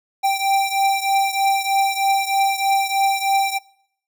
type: beating tone pair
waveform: square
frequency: 783 / 786.2 Hz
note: G5 / G5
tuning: -2 / +5 cents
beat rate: 3.2 Hz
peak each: -19 / -22 dBFS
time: 0.23-3.59 s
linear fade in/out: 20 ms
effects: noise-tail reverb RT60 0.7 s tail -24 dB re dry